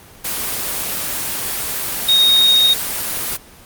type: tone in noise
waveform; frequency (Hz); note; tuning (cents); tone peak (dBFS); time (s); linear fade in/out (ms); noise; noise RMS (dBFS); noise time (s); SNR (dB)
sine; 3729; A#7; 0; -9; 2.08-2.74; 10; white; -22; 0.24-3.37; +10
effects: pink hiss -42 dBFS RMS until 3.65 s + Opus 24 kbps